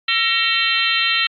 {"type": "harmonic tone with a mistuned harmonic", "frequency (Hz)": 449.3, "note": "A4", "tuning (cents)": 36, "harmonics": [3, 4, 5, 6, 7, 8, 9], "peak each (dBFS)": [-25, -23, -26, -21, -21, -27, -23], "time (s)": [0.08, 1.27], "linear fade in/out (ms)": 5, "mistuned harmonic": 4, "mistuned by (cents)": 71, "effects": ["AAC 64 kbps"]}